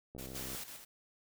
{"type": "click train", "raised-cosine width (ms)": 2, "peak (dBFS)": -34, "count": 27, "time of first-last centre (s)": [0.15, 0.548], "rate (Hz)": 65.3}
{"type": "noise with tremolo", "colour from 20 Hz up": "white", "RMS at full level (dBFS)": -48, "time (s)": [0.18, 0.85], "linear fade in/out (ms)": 10, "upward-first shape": "square", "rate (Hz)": 6, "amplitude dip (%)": 45}
{"type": "noise", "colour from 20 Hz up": "white", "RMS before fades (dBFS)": -44, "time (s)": [0.35, 0.64], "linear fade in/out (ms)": 5}
{"effects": []}